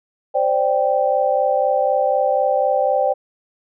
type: chord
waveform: sine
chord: C suspended second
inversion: none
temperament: equal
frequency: 523.3 / 587.3 / 784 Hz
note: C5 / D5 / G5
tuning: 0 / 0 / 0 cents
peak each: -19 dBFS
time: 0.34-3.14 s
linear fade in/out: 20 ms
effects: none